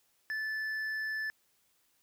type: tone with hard clipping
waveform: triangle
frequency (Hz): 1747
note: A6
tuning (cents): -13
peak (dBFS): -34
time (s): 0.3-1.3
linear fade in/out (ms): 0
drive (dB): 7
effects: white hiss -72 dBFS RMS until 2.02 s